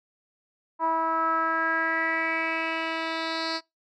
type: tone with low-pass filter sweep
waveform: 10% pulse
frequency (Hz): 325.4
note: E4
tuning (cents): -22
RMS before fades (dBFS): -27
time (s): 0.79-3.61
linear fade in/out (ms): 50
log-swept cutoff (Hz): 1000 to 4500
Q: 5.1
effects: noise-tail reverb RT60 0.2 s tail -24 dB re dry